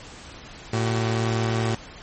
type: tone pair together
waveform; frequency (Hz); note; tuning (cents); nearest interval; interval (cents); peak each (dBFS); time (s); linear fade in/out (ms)
sawtooth; 112.9 / 379.7; A2 / F#4; +45 / +45; octave + major sixth; 2100; -18 / -25; 0.73-1.75; 5
effects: pink hiss -42 dBFS RMS until 2.02 s + MP3 32 kbps